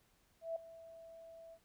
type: tone with ADSR envelope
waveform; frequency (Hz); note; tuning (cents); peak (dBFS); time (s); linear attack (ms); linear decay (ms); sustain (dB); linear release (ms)
sine; 659.3; E5; 0; -35; 0.41-1.59; 150; 4; -17; 61
effects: pink hiss -73 dBFS RMS until 1.64 s